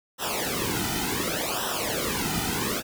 pink noise with flanger, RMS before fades -28 dBFS, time 0.18-2.83 s, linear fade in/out 50 ms, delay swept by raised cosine 0.44 to 1.84 ms, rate 0.68 Hz, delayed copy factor -1, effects none

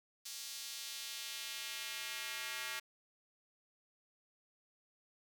square tone with high-pass filter sweep, 126.6 Hz, B2, 43 cents sharp, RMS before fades -44 dBFS, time 0.25-2.8 s, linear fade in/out 10 ms, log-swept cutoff 4900 to 1800 Hz, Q 1.2, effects none

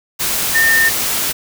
sine tone in noise, 1814 Hz, A#6, 48 cents flat, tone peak -10 dBFS, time 0.54-0.9 s, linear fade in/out 20 ms, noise white, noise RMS -18 dBFS, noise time 0.19-1.33 s, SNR +5 dB, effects none

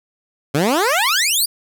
15% pulse exponential sweep, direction up, 132.1 to 4978 Hz, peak -8 dBFS, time 0.54-1.46 s, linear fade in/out 10 ms, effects none

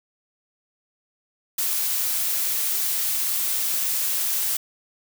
blue noise, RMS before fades -24 dBFS, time 1.58-4.57 s, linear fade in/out 5 ms, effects none

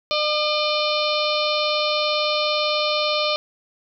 harmonic tone, 603 Hz, D5, 46 cents sharp, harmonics 1 / 2 / 4 / 5 / 6 / 7 / 8 / 9, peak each -23 / -26 / -28 / -29 / -28 / -27 / -33 / -35 dBFS, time 0.11-3.36 s, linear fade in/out 0 ms, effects none

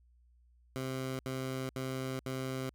15% pulse tone bursts, 131.2 Hz, C3, 5 cents sharp, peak -29 dBFS, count 4, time 0.76-2.693 s, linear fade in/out 0 ms, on 430 ms, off 71 ms, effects added 60 Hz sine -62 dBFS peak until 2.74 s

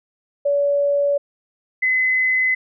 sine tone pair in turn, 570 / 2031 Hz, C#5 / B6, +48 / +48 cents, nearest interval octave + minor seventh, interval 2200 cents, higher second, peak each -15 dBFS, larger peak neither, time 0.45-1.18 / 1.82-2.55 s, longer neither, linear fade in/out 10 ms, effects none

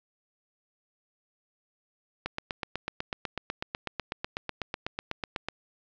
click train, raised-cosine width 0.3 ms, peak -15 dBFS, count 27, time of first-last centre 2.26-5.486 s, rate 8.06 Hz, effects resampled to 16000 Hz + 7-bit

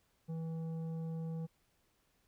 triangle tone with tanh clipping, 162.8 Hz, E3, 21 cents flat, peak -39 dBFS, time 0.28-1.47 s, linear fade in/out 20 ms, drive 13 dB, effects pink hiss -75 dBFS RMS until 2.27 s

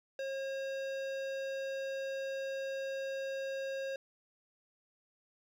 sine tone with hard clipping, 540 Hz, C#5, 45 cents flat, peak -38 dBFS, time 0.19-3.96 s, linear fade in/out 2 ms, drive 16 dB, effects none

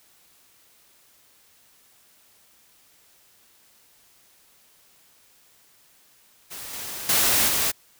white noise with level steps, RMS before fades -37 / -34 / -20 / -23 dBFS, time 6.5-7.72 s, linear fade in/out 20 ms, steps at 6.73 / 7.09 / 7.48 s, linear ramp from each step 2 ms, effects white hiss -58 dBFS RMS until 7.99 s

